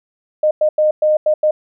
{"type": "tone bursts at uneven times", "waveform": "sine", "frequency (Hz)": 613, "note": "D#5", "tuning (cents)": -26, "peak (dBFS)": -10, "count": 6, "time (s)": [[0.43, 0.51], [0.61, 0.69], [0.78, 0.91], [1.02, 1.17], [1.26, 1.34], [1.43, 1.51]], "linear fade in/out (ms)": 5, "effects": []}